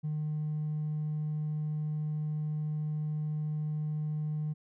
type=tone with hard clipping; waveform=sine; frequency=152.3 Hz; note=D#3; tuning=37 cents flat; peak=-31 dBFS; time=0.03-4.54 s; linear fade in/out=20 ms; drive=1 dB; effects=none